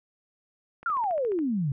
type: click train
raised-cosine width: 0.5 ms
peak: -31 dBFS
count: 9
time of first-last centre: 0.83-1.389 s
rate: 14.3 Hz
type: exponential sweep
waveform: sine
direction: down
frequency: 1432 to 130 Hz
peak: -24 dBFS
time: 0.86-1.72 s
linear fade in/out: 2 ms
effects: none